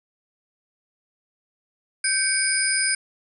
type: tone cluster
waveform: sine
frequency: 1553 / 2250 / 4989 / 8930 / 9480 Hz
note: G6 / C#7 / D#8 / C#9 / D9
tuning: -17 / +25 / +4 / +12 / +15 cents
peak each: -26 dBFS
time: 2.04-2.95 s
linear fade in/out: 5 ms
effects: none